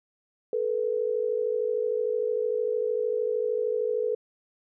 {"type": "tone pair together", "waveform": "sine", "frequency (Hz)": [434.5, 487.7], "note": ["A4", "B4"], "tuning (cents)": [-22, -22], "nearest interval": "major second", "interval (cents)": 200, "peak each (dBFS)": -27, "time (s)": [0.53, 4.15], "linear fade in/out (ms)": 2, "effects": []}